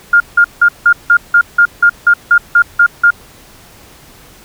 sine tone bursts, 1411 Hz, F6, 17 cents sharp, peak -3 dBFS, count 13, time 0.13-3.106 s, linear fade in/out 5 ms, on 72 ms, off 170 ms, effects pink hiss -40 dBFS RMS until 4.44 s

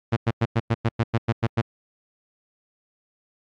sawtooth tone bursts, 114.7 Hz, A#2, 28 cents flat, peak -14 dBFS, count 11, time 0.12-1.616 s, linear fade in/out 10 ms, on 46 ms, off 99 ms, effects low-pass 3000 Hz 12 dB/octave + AAC 48 kbps

